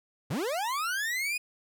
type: linear sweep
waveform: 40% pulse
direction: up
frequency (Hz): 101.9 to 2510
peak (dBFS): -28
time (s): 0.3-1.38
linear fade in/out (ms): 10
effects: none